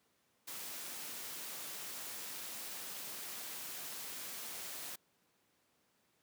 white noise, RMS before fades -45 dBFS, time 0.47-4.96 s, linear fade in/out 10 ms, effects pink hiss -75 dBFS RMS until 6.22 s + high-pass 150 Hz 12 dB/octave

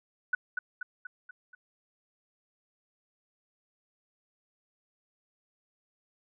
sine tone with echo, 1485 Hz, F#6, 6 cents sharp, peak -23 dBFS, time 0.33-0.35 s, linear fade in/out 5 ms, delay 240 ms, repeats 5, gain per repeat -5 dB, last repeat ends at 1.55 s, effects none

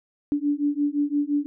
sine beating tone pair, 287.4 / 293.2 Hz, D4 / D4, -37 / -3 cents, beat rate 5.8 Hz, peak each -24 dBFS, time 0.32-1.46 s, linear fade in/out 0 ms, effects none

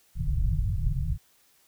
pink low-pass noise, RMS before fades -26 dBFS, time 0.15-1.18 s, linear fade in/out 50 ms, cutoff 160 Hz, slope 96 dB/octave, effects white hiss -63 dBFS RMS until 1.67 s

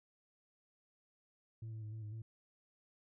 sine tone with pitch steps, 112.1 / 110.3 / 107 / 110.7 / 105.6 / 111.8 Hz, A2 / A2 / A2 / A2 / G#2 / A2, +33 / +5 / -48 / +11 / +29 / +28 cents, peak -40 dBFS, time 1.62-2.22 s, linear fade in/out 5 ms, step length 100 ms, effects tanh soft clip ceiling -42 dBFS

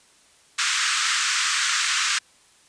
pink band-pass noise, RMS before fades -23 dBFS, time 0.58-2.19 s, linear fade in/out 10 ms, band 1200 to 8400 Hz, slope 48 dB/octave, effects white hiss -56 dBFS RMS until 2.68 s + resampled to 22050 Hz

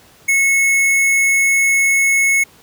square tone, 2191 Hz, C#7, 21 cents flat, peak -12 dBFS, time 0.28-2.44 s, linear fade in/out 10 ms, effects pink hiss -47 dBFS RMS until 2.62 s + high-pass 80 Hz 12 dB/octave

